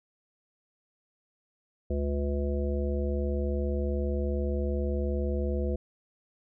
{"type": "harmonic tone", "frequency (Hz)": 71.3, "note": "C#2", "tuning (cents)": 49, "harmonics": [1, 3, 5, 7, 9], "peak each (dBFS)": [-28, -35, -35, -35, -41], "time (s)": [1.9, 5.76], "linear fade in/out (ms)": 5, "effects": []}